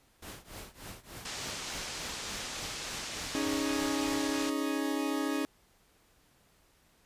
pink noise with tremolo, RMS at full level -43 dBFS, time 0.22-4.29 s, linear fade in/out 5 ms, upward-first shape triangle, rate 3.4 Hz, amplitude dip 95%
white low-pass noise, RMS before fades -40 dBFS, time 1.25-4.5 s, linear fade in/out 5 ms, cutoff 7100 Hz, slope 24 dB/octave
40% pulse chord, C# suspended second, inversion none, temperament equal, 277.2 / 311.1 / 415.3 Hz, C#4 / D#4 / G#4, 0 / 0 / 0 cents, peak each -32 / -33 / -38 dBFS, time 3.35-5.45 s, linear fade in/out 0 ms
effects pink hiss -66 dBFS RMS until 7.05 s + resampled to 32000 Hz

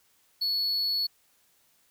triangle tone, 4400 Hz, C#8, 14 cents flat, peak -24 dBFS, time 0.41-1.07 s, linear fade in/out 10 ms, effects white hiss -66 dBFS RMS until 1.9 s

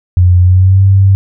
sine tone with pitch glide, 89.6 to 97.15 Hz, F2 to G2, +45 to -15 cents, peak -3 dBFS, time 0.17-1.15 s, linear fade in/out 0 ms, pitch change +140 cents, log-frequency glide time 0.4-0.83 s, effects none

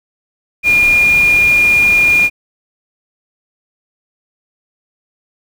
sine tone in noise, 2421 Hz, D#7, 48 cents flat, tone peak -7 dBFS, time 0.63-2.3 s, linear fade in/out 50 ms, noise pink, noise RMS -25 dBFS, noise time 0.63-2.3 s, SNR +15 dB, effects none

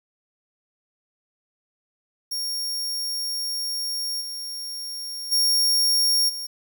sawtooth tone with level steps, 5550 Hz, F8, 12 cents flat, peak -23 / -28 / -15 / -27 dBFS, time 2.31-6.47 s, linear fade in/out 10 ms, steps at 4.2 / 5.31 / 6.28 s, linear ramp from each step 20 ms, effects 9-bit

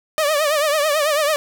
sawtooth tone with vibrato, 600 Hz, D5, 37 cents sharp, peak -12 dBFS, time 0.18-1.36 s, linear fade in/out 0 ms, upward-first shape triangle, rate 9.1 Hz, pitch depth 120 cents each way, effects 7-bit

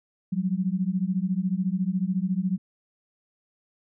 sine beating tone pair, 179.2 / 193.2 Hz, F3 / G3, +45 / -25 cents, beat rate 14 Hz, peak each -26 dBFS, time 0.32-2.58 s, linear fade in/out 10 ms, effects none

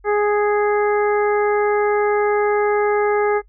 harmonic tone, 415.3 Hz, G#4, in tune, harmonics 1 / 2 / 3 / 4 / 5, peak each -16 / -22 / -26 / -28 / -30 dBFS, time 0.04-3.42 s, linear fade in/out 50 ms, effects noise-tail reverb RT60 0.1 s tail -24 dB re dry + added 46 Hz sine -47 dBFS peak until 3.48 s

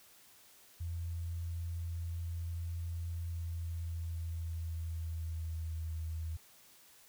sine tone with pitch glide, 84.5 to 80.5 Hz, E2 to E2, +43 to -41 cents, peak -36 dBFS, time 0.8-6.37 s, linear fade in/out 10 ms, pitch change -84 cents, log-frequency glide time 3.19-5.91 s, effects white hiss -61 dBFS RMS until 7.08 s

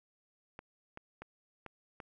clicks, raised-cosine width 0.5 ms, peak -30 dBFS, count 5, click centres 0.591 / 0.974 / 1.22 / 1.663 / 2.002 s, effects none

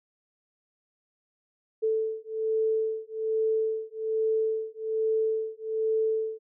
sine beating tone pair, 440 / 441.2 Hz, A4 / A4, 0 / +5 cents, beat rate 1.2 Hz, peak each -28 dBFS, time 1.82-6.39 s, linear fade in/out 20 ms, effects none

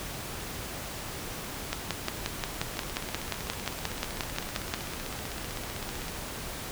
two click trains, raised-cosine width 0.2 ms, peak -20 / -11 dBFS, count 53 / 18, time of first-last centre 2.77-6.082 / 1.73-4.739 s, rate 15.7 / 5.65 Hz, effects pink hiss -38 dBFS RMS until 6.71 s

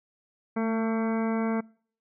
harmonic tone with a mistuned harmonic, 224.9 Hz, A3, 38 cents sharp, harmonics 1 / 2 / 3 / 4 / 5 / 6 / 7 / 9 / 10, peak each -26 / -32 / -36 / -38 / -40 / -42 / -43 / -45 / -46 dBFS, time 0.56-1.61 s, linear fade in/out 10 ms, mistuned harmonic 1, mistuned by -19 cents, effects noise-tail reverb RT60 0.5 s tail -25 dB re dry

